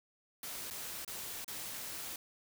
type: noise with dropouts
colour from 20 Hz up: white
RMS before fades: -43 dBFS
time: 0.43-2.16 s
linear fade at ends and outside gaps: 2 ms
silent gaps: 0.702-0.708 / 1.048-1.077 / 1.445-1.479 s
effects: none